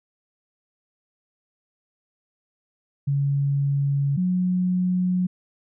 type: tone pair in turn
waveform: sine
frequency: 140.4 / 181.87 Hz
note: C#3 / F#3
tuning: +22 / -30 cents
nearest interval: major third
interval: 448 cents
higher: second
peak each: -19 dBFS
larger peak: neither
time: 3.07-4.17 / 4.17-5.27 s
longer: neither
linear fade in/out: 10 ms
effects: none